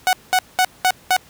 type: tone bursts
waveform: sawtooth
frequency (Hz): 741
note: F#5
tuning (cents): +2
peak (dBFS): -9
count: 5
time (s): 0.07-1.165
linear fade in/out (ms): 0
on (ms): 59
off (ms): 200
effects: pink hiss -48 dBFS RMS until 1.29 s + high-pass 60 Hz 12 dB/octave